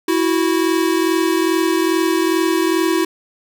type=tone pair together; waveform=square; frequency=327.6 / 370 Hz; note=E4 / F#4; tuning=-11 / 0 cents; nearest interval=major second; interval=211 cents; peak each=-17 / -19 dBFS; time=0.08-3.05 s; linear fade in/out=5 ms; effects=none